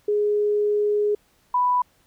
sine tone pair in turn, 416.2 / 989.9 Hz, G#4 / B5, +4 / +4 cents, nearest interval octave + minor third, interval 1500 cents, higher second, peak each -18 / -17 dBFS, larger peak second, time 0.08-1.15 / 1.54-1.82 s, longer first, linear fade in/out 5 ms, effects pink hiss -62 dBFS RMS until 2.06 s

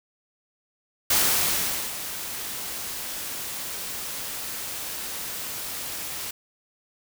white noise with ADSR envelope, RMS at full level -20 dBFS, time 1.1-6.31 s, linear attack 6 ms, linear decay 810 ms, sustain -13 dB, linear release 5 ms, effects none

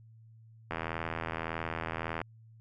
click train, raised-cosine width 0.5 ms, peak -19 dBFS, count 124, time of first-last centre 0.71-2.216 s, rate 81.7 Hz, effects added 112 Hz sine -53 dBFS peak until 2.6 s

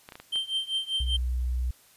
clicks, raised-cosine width 0.3 ms, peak -26 dBFS, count 5, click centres 0.089 / 0.122 / 0.155 / 0.2 / 0.358 s
triangle tone with tremolo, 3136 Hz, G7, in tune, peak -22 dBFS, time 0.32-1.17 s, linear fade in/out 10 ms, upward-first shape triangle, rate 5.1 Hz, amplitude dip 95%
sine tone, 62.1 Hz, B1, 10 cents sharp, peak -25 dBFS, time 1-1.71 s, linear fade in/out 5 ms
effects white hiss -58 dBFS RMS until 1.96 s + resampled to 32000 Hz

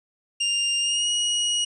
sawtooth tone with pitch glide, 2801 to 2895 Hz, F7 to F#7, +4 to -38 cents, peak -18 dBFS, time 0.4-1.65 s, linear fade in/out 10 ms, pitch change +58 cents, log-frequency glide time 0.79-1.1 s, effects resampled to 22050 Hz

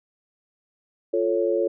sine chord, F augmented, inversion none, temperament equal, 349.2 / 440 / 554.4 Hz, F4 / A4 / C#5, 0 / 0 / 0 cents, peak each -24 dBFS, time 1.13-1.68 s, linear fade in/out 10 ms, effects none

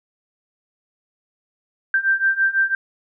sine beating tone pair, 1568 / 1574 Hz, G6 / G6, 0 / +7 cents, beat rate 6 Hz, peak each -20 / -18 dBFS, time 1.94-2.75 s, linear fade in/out 2 ms, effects none

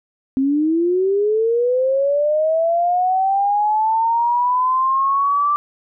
sine linear sweep, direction up, 261.6 to 1177 Hz, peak -14 dBFS, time 0.37-5.56 s, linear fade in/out 0 ms, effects none

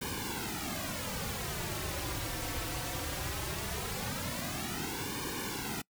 pink noise with flanger, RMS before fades -37 dBFS, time 0.01-5.82 s, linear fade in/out 10 ms, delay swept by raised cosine 1.5 to 4.9 ms, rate 0.19 Hz, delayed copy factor -0.95, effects noise-tail reverb RT60 0.1 s tail -25 dB re dry

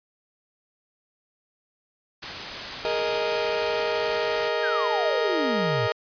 white noise, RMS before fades -32 dBFS, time 2.22-4.49 s, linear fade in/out 10 ms
sawtooth chord, Ab suspended second, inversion none, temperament just, 415.3 / 467.2 / 623 Hz, Ab4 / Bb4 / Eb5, 0 / +4 / +2 cents, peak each -26 / -23 / -23 dBFS, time 2.85-5.92 s, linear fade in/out 0 ms
sine exponential sweep, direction down, 1697 to 105.3 Hz, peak -26 dBFS, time 4.62-5.88 s, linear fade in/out 20 ms
effects resampled to 11025 Hz

